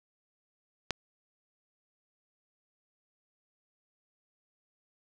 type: click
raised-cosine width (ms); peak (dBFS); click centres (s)
0.2; -12; 0.907
effects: none